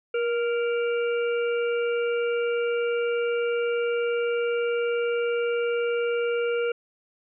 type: harmonic tone with a mistuned harmonic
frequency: 464.7 Hz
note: A#4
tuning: 5 cents flat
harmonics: 1 / 3 / 5 / 6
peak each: -23 / -33 / -37 / -39 dBFS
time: 0.14-6.72 s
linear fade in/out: 5 ms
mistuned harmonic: 1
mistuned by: +35 cents
effects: none